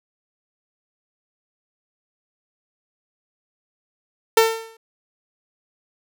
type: tone with exponential decay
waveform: sawtooth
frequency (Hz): 450.3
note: A4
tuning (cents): +40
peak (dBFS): -5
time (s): 4.37-4.77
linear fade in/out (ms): 5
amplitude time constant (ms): 85
effects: none